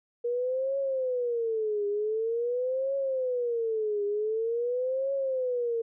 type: tone with vibrato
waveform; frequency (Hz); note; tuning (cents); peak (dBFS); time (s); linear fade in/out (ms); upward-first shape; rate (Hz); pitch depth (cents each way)
sine; 473.5; A#4; +27; -26; 0.24-5.82; 10; triangle; 0.46; 270
effects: none